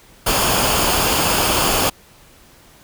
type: noise with comb filter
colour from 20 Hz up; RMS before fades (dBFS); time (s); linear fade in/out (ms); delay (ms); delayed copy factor
pink; -17; 0.26-1.9; 10; 0.51; -0.5
effects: pink hiss -48 dBFS RMS until 2.83 s